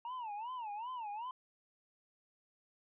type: tone with vibrato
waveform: triangle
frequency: 915 Hz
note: A#5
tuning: 32 cents flat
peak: -38 dBFS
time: 0.05-1.31 s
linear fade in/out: 2 ms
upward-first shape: sine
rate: 2.6 Hz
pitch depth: 200 cents each way
effects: resampled to 8000 Hz